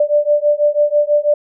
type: beating tone pair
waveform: sine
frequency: 587.3 / 593.4 Hz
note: D5 / D5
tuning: 0 / +18 cents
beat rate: 6.1 Hz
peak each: -14 dBFS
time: 0-1.34 s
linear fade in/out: 5 ms
effects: none

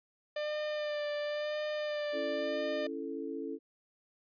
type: tone with vibrato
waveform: 45% pulse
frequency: 597 Hz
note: D5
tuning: 28 cents sharp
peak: -33 dBFS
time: 0.36-2.87 s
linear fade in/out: 5 ms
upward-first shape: sine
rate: 0.96 Hz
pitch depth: 22 cents each way
type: chord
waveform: sine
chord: A major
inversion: first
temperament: equal with one note detuned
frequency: 277.2 / 332.5 / 440 Hz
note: C#4 / E4 / A4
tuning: 0 / +15 / 0 cents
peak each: -40 / -41 / -40 dBFS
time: 2.12-3.59 s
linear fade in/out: 50 ms
effects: resampled to 11025 Hz

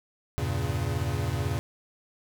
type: chord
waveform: square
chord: E diminished seventh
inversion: none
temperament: equal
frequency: 82.41 / 98 / 116.54 / 138.59 Hz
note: E2 / G2 / Bb2 / Db3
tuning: 0 / 0 / 0 / 0 cents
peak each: -33 dBFS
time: 0.38-1.59 s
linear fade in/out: 0 ms
effects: none

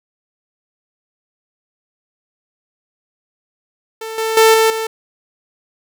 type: tone with level steps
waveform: sawtooth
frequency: 444.8 Hz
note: A4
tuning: 19 cents sharp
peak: -21 / -13 / -3 / -6 / -15 dBFS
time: 4.01-4.87 s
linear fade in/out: 5 ms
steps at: 4.18 / 4.37 / 4.54 / 4.7 s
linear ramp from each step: 2 ms
effects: none

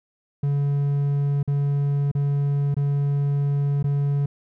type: tone with dropouts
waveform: triangle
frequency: 142.1 Hz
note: C#3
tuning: 43 cents sharp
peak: -17 dBFS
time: 0.43-4.26 s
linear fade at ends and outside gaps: 5 ms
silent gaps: 1.43-1.476 / 2.115-2.15 / 2.744-2.766 / 3.828-3.841 s
effects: none

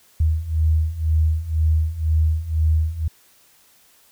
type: beating tone pair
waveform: sine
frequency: 77.78 / 79.78 Hz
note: D#2 / D#2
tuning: 0 / +44 cents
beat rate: 2 Hz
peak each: -21 / -18 dBFS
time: 0.2-3.08 s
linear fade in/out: 5 ms
effects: white hiss -55 dBFS RMS until 4.11 s

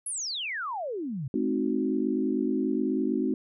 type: exponential sweep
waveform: sine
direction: down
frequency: 11260 to 123.47 Hz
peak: -30 dBFS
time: 0.06-1.28 s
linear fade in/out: 5 ms
type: chord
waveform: sine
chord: A diminished seventh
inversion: none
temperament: equal with one note detuned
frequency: 214.9 / 261.6 / 311.1 / 370 Hz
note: A3 / C4 / Eb4 / Gb4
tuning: -41 / 0 / 0 / 0 cents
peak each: -31 / -28 / -30 / -31 dBFS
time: 1.34-3.34 s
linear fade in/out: 2 ms
effects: none

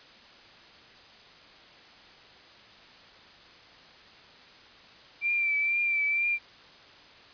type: tone with vibrato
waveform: sine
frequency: 2349 Hz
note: D7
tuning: in tune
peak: -24 dBFS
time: 5.21-6.39 s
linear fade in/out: 50 ms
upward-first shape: triangle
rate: 2.1 Hz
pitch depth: 43 cents each way
effects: white hiss -52 dBFS RMS until 7.33 s + resampled to 11025 Hz

